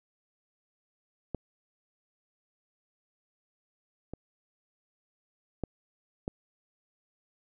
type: clicks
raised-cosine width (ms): 2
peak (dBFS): -19 / -25 / -18 / -19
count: 4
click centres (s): 1.347 / 4.136 / 5.637 / 6.279
effects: none